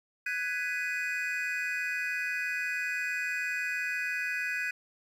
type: chord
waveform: triangle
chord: G# minor seventh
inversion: third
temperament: just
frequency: 1495.1 / 1661.2 / 1993.5 / 2492 Hz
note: F#6 / G#6 / B6 / D#7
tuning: +18 / 0 / +16 / +2 cents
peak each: -34 / -34 / -36 / -33 dBFS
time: 0.26-4.71 s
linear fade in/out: 5 ms
effects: 10-bit